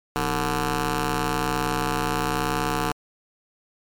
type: ring-modulated tone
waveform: 10% pulse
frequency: 141.2 Hz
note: C#3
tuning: 32 cents sharp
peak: -11 dBFS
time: 0.16-2.92 s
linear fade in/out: 0 ms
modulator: 595 Hz
effects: MP3 96 kbps

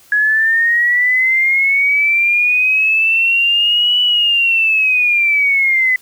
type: linear two-way sweep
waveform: sine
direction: up then down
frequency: 1675 to 2964 to 2005 Hz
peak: -10 dBFS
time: 0.12-5.96 s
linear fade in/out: 2 ms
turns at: 4.01 s
effects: white hiss -47 dBFS RMS until 6.01 s

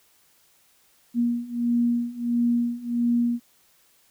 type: beating tone pair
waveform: sine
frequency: 237.2 / 238.7 Hz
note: A#3 / A#3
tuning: +30 / +41 cents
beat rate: 1.5 Hz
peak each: -25 / -23 dBFS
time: 1.14-3.4 s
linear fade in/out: 50 ms
effects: white hiss -61 dBFS RMS until 4.1 s

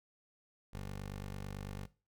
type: tone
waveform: 15% pulse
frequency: 49 Hz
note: G1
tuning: in tune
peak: -35 dBFS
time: 0.73-1.86 s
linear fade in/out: 10 ms
effects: noise-tail reverb RT60 0.3 s tail -17 dB re dry

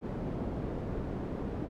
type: low-pass noise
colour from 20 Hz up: white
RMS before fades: -36 dBFS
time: 0.01-1.69 s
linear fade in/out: 50 ms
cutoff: 340 Hz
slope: 12 dB/octave
effects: none

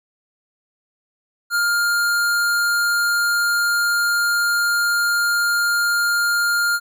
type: tone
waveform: square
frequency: 1406 Hz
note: F6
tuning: 11 cents sharp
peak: -17 dBFS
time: 1.5-6.8 s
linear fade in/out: 50 ms
effects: none

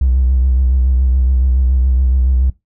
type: tone with vibrato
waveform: triangle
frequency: 64 Hz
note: C2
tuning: 38 cents flat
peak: -6 dBFS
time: 0.01-2.5 s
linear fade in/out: 5 ms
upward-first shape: triangle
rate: 7.1 Hz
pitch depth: 72 cents each way
effects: noise-tail reverb RT60 0.2 s tail -23 dB re dry + tanh soft clip ceiling -6 dBFS

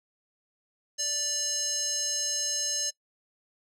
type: tone with band-pass filter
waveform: square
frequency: 585 Hz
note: D5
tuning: 7 cents flat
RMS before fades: -30 dBFS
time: 0.98-2.91 s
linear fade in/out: 20 ms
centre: 6000 Hz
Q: 8.6
effects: noise-tail reverb RT60 0.1 s tail -22 dB re dry

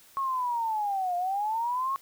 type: linear two-way sweep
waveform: sine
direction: down then up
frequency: 1100 to 698.5 to 1100 Hz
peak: -26 dBFS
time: 0.17-1.96 s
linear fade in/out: 0 ms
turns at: 1.16 s
effects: white hiss -56 dBFS RMS until 2.01 s

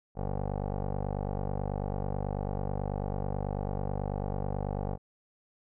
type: tone with low-pass filter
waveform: 15% pulse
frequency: 49.15 Hz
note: G1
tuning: 5 cents sharp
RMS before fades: -33 dBFS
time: 0.15-4.98 s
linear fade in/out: 50 ms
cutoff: 720 Hz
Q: 2.9
effects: none

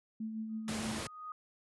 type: tone with tremolo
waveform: sine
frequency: 220 Hz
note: A3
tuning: in tune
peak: -35 dBFS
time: 0.2-0.99 s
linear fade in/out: 5 ms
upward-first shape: sine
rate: 6.3 Hz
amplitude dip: 40%
type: tone with exponential growth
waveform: sine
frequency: 1244.5 Hz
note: D#6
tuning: in tune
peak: -39 dBFS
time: 0.49-1.32 s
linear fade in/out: 2 ms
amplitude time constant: 180 ms
type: noise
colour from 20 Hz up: pink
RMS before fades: -39 dBFS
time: 0.68-1.07 s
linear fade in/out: 2 ms
effects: high-pass 80 Hz 12 dB/octave + resampled to 24000 Hz

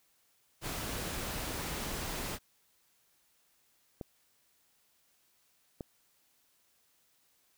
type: noise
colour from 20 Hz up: pink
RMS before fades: -38 dBFS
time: 0.61-2.39 s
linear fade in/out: 50 ms
type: clicks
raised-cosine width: 2 ms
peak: -26 dBFS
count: 2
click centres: 4.012 / 5.808 s
effects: white hiss -71 dBFS RMS until 7.57 s

